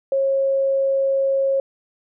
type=tone; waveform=sine; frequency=543 Hz; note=C#5; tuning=36 cents flat; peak=-16 dBFS; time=0.12-1.6 s; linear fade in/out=2 ms; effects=none